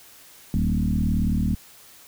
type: tone with frequency modulation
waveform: sine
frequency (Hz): 132.9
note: C3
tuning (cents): +27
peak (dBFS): -19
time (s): 0.54-1.55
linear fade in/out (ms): 0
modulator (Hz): 38.2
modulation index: 2.9
effects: white hiss -49 dBFS RMS until 2.07 s